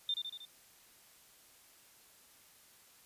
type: tone with echo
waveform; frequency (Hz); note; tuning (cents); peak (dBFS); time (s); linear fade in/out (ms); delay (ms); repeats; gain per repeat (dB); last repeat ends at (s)
sine; 3600; A7; +39; -31; 0.09-0.14; 2; 78; 4; -4; 0.452
effects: white hiss -62 dBFS RMS until 3.05 s + resampled to 32000 Hz